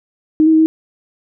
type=tone with pitch steps; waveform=sine; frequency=311.2 / 319.7 / 316 / 318.8 Hz; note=D#4 / D#4 / D#4 / D#4; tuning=0 / +47 / +27 / +42 cents; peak=-7 dBFS; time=0.4-0.66 s; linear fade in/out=0 ms; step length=65 ms; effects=none